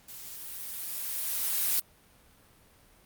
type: noise with level ramp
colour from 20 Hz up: blue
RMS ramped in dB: -45 to -26 dBFS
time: 0.08-1.8 s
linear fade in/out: 5 ms
effects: pink hiss -60 dBFS RMS until 3.05 s + Opus 48 kbps